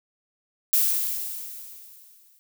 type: noise with exponential decay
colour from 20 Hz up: violet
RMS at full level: -19 dBFS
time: 0.73-2.39 s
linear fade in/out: 0 ms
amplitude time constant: 360 ms
effects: none